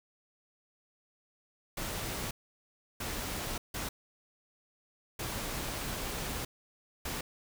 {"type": "noise bursts at uneven times", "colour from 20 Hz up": "pink", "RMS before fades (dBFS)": -37, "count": 5, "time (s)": [[1.77, 2.31], [3, 3.58], [3.74, 3.89], [5.19, 6.45], [7.05, 7.21]], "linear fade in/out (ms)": 5, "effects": []}